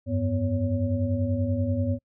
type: tone cluster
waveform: sine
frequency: 89.8 / 100.1 / 248.7 / 558 Hz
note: F2 / G2 / B3 / C#5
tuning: +49 / +37 / +12 / +11 cents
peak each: -30 / -26 / -28 / -32 dBFS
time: 0.06-1.99 s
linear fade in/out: 50 ms
effects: noise-tail reverb RT60 0.1 s tail -26 dB re dry